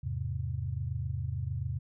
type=chord; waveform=sine; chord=E augmented; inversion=none; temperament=equal; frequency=82.41 / 103.83 / 130.81 Hz; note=E2 / G#2 / B#2; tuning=0 / 0 / 0 cents; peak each=-36 / -36 / -35 dBFS; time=0.03-1.79 s; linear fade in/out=10 ms; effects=none